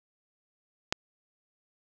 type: click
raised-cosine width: 0.2 ms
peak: -8 dBFS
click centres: 0.925 s
effects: none